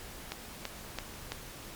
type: click train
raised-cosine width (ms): 0.2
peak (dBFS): -17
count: 4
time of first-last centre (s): 0.32-1.32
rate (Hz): 3
effects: pink hiss -46 dBFS RMS until 1.75 s + MP3 96 kbps